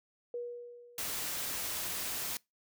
sine tone with exponential decay, 481.3 Hz, B4, 45 cents flat, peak -34 dBFS, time 0.34-1.49 s, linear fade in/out 2 ms, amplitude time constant 250 ms
white noise, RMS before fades -37 dBFS, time 0.98-2.37 s, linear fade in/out 2 ms
effects noise-tail reverb RT60 0.2 s tail -24 dB re dry

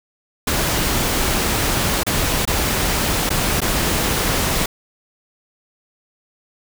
pink noise with dropouts, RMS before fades -19 dBFS, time 0.47-4.66 s, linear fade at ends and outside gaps 5 ms, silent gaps 2.034-2.065 / 2.453-2.474 / 3.293-3.303 / 3.605-3.616 s, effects none

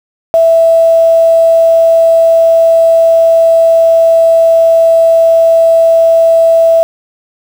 sine tone with quantisation, 659.3 Hz, E5, in tune, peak -3 dBFS, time 0.34-6.83 s, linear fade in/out 0 ms, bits 5, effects none

